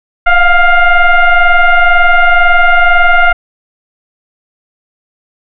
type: tone with frequency modulation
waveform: sine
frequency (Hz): 695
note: F5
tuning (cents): -9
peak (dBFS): -3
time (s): 0.26-3.33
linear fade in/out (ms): 10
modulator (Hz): 706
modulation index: 1.8
effects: none